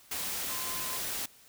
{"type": "tone in noise", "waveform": "sine", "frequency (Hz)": 1035, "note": "C6", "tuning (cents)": -19, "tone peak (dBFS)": -43, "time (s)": [0.49, 0.98], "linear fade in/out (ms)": 5, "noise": "white", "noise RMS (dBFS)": -35, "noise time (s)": [0.11, 1.26], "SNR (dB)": -11, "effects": ["white hiss -58 dBFS RMS until 1.48 s"]}